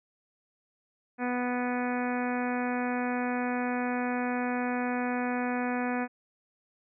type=harmonic tone; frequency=246.9 Hz; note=B3; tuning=in tune; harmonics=1 / 2 / 3 / 4 / 5 / 6 / 7 / 8 / 9 / 10; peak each=-30 / -36 / -35 / -40 / -43 / -40 / -40 / -46 / -44 / -45 dBFS; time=1.18-6.08 s; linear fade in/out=50 ms; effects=none